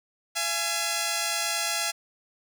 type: tone pair together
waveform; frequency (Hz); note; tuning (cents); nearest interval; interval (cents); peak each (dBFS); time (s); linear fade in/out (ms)
5% pulse; 678 / 835.4; E5 / G#5; +49 / +10; major third; 361; -17; 0.35-1.92; 20
effects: none